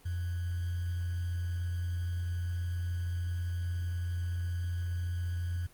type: tone with sample-and-hold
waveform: sine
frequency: 87.31 Hz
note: F2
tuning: in tune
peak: -31 dBFS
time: 0.05-5.67 s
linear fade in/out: 10 ms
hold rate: 1575 Hz
effects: pink hiss -60 dBFS RMS until 5.73 s + Opus 24 kbps